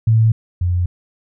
sine tone pair in turn, 111.8 / 88.69 Hz, A2 / F2, +28 / +27 cents, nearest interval major third, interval 401 cents, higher first, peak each -9 / -14 dBFS, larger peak first, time 0.07-0.32 / 0.61-0.86 s, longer neither, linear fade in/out 5 ms, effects none

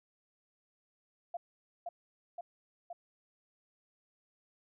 sine tone with echo, 693 Hz, F5, 14 cents flat, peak -35 dBFS, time 1.34-1.37 s, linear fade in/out 5 ms, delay 520 ms, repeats 3, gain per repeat -2 dB, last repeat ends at 2.93 s, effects none

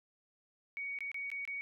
sine tone with dropouts, 2243 Hz, C#7, 20 cents sharp, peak -37 dBFS, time 0.77-1.61 s, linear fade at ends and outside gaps 0 ms, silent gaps 0.988-1.006 / 1.116-1.144 / 1.302-1.316 / 1.452-1.476 s, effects none

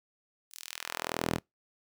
sawtooth tone with high-pass filter sweep, 41.29 Hz, E1, 4 cents sharp, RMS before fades -36 dBFS, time 0.5-1.4 s, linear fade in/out 50 ms, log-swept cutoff 7300 to 140 Hz, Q 0.77, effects noise-tail reverb RT60 0.2 s tail -26 dB re dry

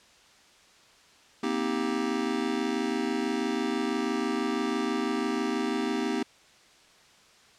square chord, C minor seventh, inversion third, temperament just, 235.5 / 261.6 / 314 / 392.4 Hz, Bb3 / C4 / Eb4 / G4, +18 / 0 / +16 / +2 cents, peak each -33 dBFS, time 1.43-6.23 s, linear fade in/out 5 ms, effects white hiss -57 dBFS RMS until 7.58 s + low-pass 6000 Hz 12 dB/octave

